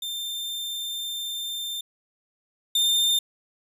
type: tone pair in turn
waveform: 40% pulse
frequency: 3589 / 3607 Hz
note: A7 / A7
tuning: +34 / +42 cents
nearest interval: unison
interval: 8 cents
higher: second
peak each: -28 / -18 dBFS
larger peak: second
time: 0.02-1.81 / 2.75-3.19 s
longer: first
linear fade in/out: 5 ms
effects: none